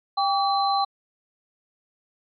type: tone cluster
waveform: sine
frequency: 793 / 1148 / 4065 Hz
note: G5 / D6 / B7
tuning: +20 / -40 / +49 cents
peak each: -21 / -25 / -28 dBFS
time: 0.17-0.85 s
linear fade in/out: 10 ms
effects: MP3 96 kbps